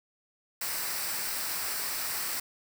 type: noise with comb filter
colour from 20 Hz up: white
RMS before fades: -33 dBFS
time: 0.61-2.4 s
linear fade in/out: 5 ms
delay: 0.3 ms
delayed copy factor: -0.5
effects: none